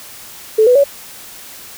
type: tone with pitch steps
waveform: sine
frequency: 436.5 / 495.6 / 562.8 Hz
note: A4 / B4 / C#5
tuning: -14 / +6 / +26 cents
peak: -6 dBFS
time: 0.58-0.841 s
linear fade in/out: 10 ms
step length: 87 ms
effects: white hiss -35 dBFS RMS until 1.77 s